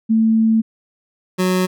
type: tone pair in turn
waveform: sine / 25% pulse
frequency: 222.7 / 184.1 Hz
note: A3 / F#3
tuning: +21 / -8 cents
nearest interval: minor third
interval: 329 cents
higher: first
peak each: -11 dBFS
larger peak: neither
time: 0.09-0.62 / 1.38-1.67 s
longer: first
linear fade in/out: 20 ms
effects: none